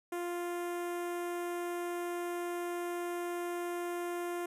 sawtooth tone with notch filter, 349.2 Hz, F4, in tune, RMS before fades -37 dBFS, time 0.12-4.46 s, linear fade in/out 5 ms, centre 4400 Hz, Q 0.74, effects resampled to 32000 Hz

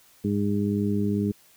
harmonic tone, 102 Hz, G#2, 31 cents flat, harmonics 1 / 2 / 3 / 4, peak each -29 / -24 / -30 / -31 dBFS, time 0.24-1.32 s, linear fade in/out 10 ms, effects white hiss -57 dBFS RMS until 1.56 s

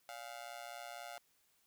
sawtooth tone with amplitude modulation, 702 Hz, F5, 9 cents sharp, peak -38 dBFS, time 0.09-1.18 s, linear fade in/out 0 ms, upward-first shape sine, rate 124 Hz, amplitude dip 100%, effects white hiss -74 dBFS RMS until 1.66 s

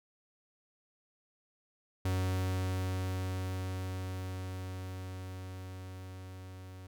45% pulse tone with level ramp, 93.2 Hz, F#2, 13 cents sharp, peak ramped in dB -29 to -46 dBFS, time 2.05-6.87 s, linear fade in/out 5 ms, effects none

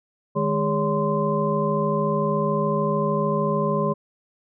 sine tone cluster, 153.6 / 207.1 / 408.1 / 563 / 1037 Hz, D#3 / G#3 / G#4 / C#5 / C6, -22 / -5 / -30 / +27 / -16 cents, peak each -26 dBFS, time 0.35-3.94 s, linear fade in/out 20 ms, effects none

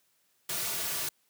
white noise with comb filter, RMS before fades -33 dBFS, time 0.49-1.09 s, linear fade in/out 5 ms, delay 3.8 ms, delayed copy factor -0.7, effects white hiss -71 dBFS RMS until 1.29 s + high-pass 100 Hz 12 dB/octave

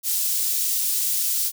white high-pass noise, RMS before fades -23 dBFS, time 0.03-1.52 s, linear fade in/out 50 ms, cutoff 5300 Hz, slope 12 dB/octave, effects none

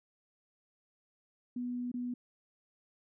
sine tone with dropouts, 245.6 Hz, B3, 9 cents flat, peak -34 dBFS, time 1.56-2.14 s, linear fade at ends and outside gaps 5 ms, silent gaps 1.917-1.94 s, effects none

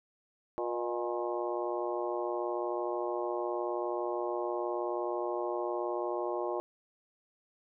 harmonic tone with a mistuned harmonic, 119.1 Hz, A#2, 38 cents sharp, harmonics 3 / 4 / 5 / 6 / 7 / 8 / 9, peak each -35 / -39 / -37 / -44 / -40 / -45 / -42 dBFS, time 0.58-6.6 s, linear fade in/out 0 ms, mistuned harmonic 5, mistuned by +38 cents, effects none

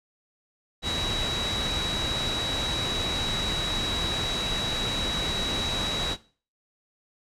sine tone in noise, 3879 Hz, B7, 32 cents flat, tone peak -28 dBFS, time 0.82-6.17 s, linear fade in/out 50 ms, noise pink, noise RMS -30 dBFS, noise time 0.82-6.17 s, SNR -1 dB, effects noise-tail reverb RT60 0.4 s tail -18 dB re dry + low-pass 7000 Hz 12 dB/octave

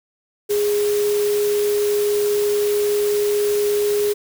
sine tone in noise, 413.8 Hz, G#4, 6 cents flat, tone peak -16 dBFS, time 0.49-4.14 s, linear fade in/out 20 ms, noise white, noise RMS -30 dBFS, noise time 0.49-4.14 s, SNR +11 dB, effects none

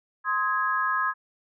sine tone cluster, 1045 / 1265 / 1655 Hz, C6 / D#6 / G#6, -2 / +28 / -6 cents, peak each -27 dBFS, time 0.24-1.14 s, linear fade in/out 50 ms, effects none

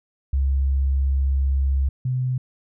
sine tone pair in turn, 67.8 / 127.62 Hz, C#2 / C3, -38 / -43 cents, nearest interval major seventh, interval 1095 cents, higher second, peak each -17 / -20 dBFS, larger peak first, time 0.33-1.89 / 2.05-2.38 s, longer first, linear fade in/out 5 ms, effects none

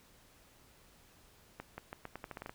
accelerating click train, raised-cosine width 0.5 ms, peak -27 dBFS, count 11, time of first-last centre 1.6-2.495 s, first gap 180 ms, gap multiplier 0.83, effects pink hiss -63 dBFS RMS until 2.54 s

